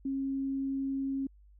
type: tone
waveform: sine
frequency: 271.1 Hz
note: C#4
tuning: 38 cents flat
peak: -30 dBFS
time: 0.05-1.27 s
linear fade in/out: 5 ms
effects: added 50 Hz sine -55 dBFS peak until 1.59 s